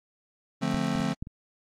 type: chord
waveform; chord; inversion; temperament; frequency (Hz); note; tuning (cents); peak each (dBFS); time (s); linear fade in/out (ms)
square; D minor seventh; none; just; 146.83 / 176.2 / 220.2 / 264.3; D3 / F3 / A3 / C4; 0 / +16 / +2 / +18; -34 / -32 / -31 / -32; 0.61-1.14; 20
type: clicks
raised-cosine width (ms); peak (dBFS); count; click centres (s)
5; -21 / -26 / -28 / -21 / -30; 5; 0.744 / 0.955 / 1.002 / 1.225 / 1.271
effects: low-pass 7000 Hz 12 dB/octave + AAC 64 kbps